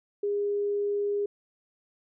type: tone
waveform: sine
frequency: 408 Hz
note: G#4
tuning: 31 cents flat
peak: -25 dBFS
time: 0.23-1.26 s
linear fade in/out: 5 ms
effects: none